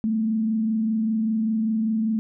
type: tone with frequency modulation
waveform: sine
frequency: 220.5 Hz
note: A3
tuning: 4 cents sharp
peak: -20 dBFS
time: 0.04-2.19 s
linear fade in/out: 0 ms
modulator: 25.1 Hz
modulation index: 0.33
effects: none